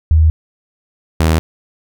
sine / sawtooth tone pair in turn, 79 / 80.01 Hz, D#2 / D#2, +27 / +49 cents, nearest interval unison, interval 22 cents, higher second, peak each -6 dBFS, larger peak neither, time 0.11-0.3 / 1.2-1.39 s, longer neither, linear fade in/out 0 ms, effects none

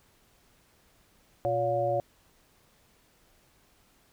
harmonic tone with a mistuned harmonic, 118.8 Hz, A#2, 33 cents sharp, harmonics 1 / 3 / 5 / 6, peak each -35 / -35 / -27 / -30 dBFS, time 1.45-2 s, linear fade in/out 0 ms, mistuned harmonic 5, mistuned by -76 cents, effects pink hiss -64 dBFS RMS until 4.12 s

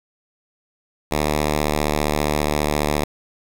5% pulse tone with pitch glide, 75.1 to 74.41 Hz, D2 to D2, +39 to +23 cents, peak -7 dBFS, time 1.11-3.04 s, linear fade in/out 5 ms, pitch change -16 cents, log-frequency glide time 1.76-2.92 s, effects 7-bit

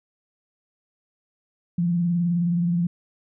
sine tone with vibrato, 172.8 Hz, F3, 18 cents flat, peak -19 dBFS, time 1.78-2.87 s, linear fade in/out 5 ms, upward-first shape sine, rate 19 Hz, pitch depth 48 cents each way, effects none

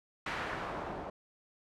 white noise with low-pass filter sweep, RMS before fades -39 dBFS, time 0.26-1.1 s, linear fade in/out 5 ms, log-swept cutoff 2000 to 670 Hz, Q 1.2, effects none

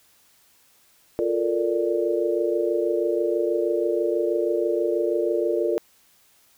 sine chord, Bb major seventh, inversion second, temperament equal, 349.2 / 440 / 466.2 / 587.3 Hz, F4 / A4 / Bb4 / D5, 0 / 0 / 0 / 0 cents, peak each -24 / -27 / -26 / -27 dBFS, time 1.19-5.78 s, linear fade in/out 0 ms, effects white hiss -59 dBFS RMS until 6.57 s

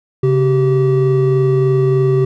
triangle tone pair together, 136 / 384.7 Hz, C#3 / G4, -33 / -33 cents, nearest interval octave + tritone, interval 1800 cents, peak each -11 dBFS, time 0.23-2.25 s, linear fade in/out 5 ms, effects none

